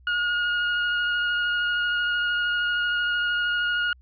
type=tone with vibrato; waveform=35% pulse; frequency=1435 Hz; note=F6; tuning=47 cents sharp; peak=-20 dBFS; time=0.07-3.93 s; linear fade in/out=2 ms; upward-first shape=sine; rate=13 Hz; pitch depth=11 cents each way; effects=added 63 Hz sine -50 dBFS peak until 4.01 s + resampled to 11025 Hz